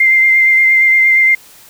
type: tone with vibrato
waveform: sine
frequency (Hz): 2093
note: C7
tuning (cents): 0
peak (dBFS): -6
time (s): 0-1.35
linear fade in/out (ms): 5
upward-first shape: triangle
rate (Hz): 8.6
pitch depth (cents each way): 21
effects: white hiss -41 dBFS RMS until 1.69 s